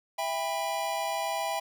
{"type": "chord", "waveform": "square", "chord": "E minor", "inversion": "none", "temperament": "equal with one note detuned", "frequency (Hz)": [659.3, 800.5, 987.8], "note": ["E5", "G5", "B5"], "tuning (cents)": [0, 36, 0], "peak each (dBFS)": [-34, -33, -36], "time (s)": [0.18, 1.6], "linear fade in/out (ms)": 10, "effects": []}